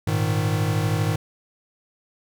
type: chord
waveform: square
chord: Ab suspended second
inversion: none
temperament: equal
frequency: 103.83 / 116.54 / 155.56 Hz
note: Ab2 / Bb2 / Eb3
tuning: 0 / 0 / 0 cents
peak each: -24 / -28 / -25 dBFS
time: 0.07-1.16 s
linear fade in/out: 5 ms
effects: none